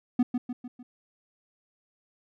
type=tone with echo; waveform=triangle; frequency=246.9 Hz; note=B3; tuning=in tune; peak=-16 dBFS; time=0.19-0.23 s; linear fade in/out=5 ms; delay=150 ms; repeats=4; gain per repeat=-6 dB; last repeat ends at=0.83 s; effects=none